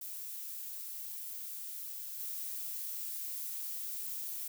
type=noise with level steps; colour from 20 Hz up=violet; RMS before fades=-43 / -40 dBFS; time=0.01-4.48 s; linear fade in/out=5 ms; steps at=2.19 s; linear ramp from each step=20 ms; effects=none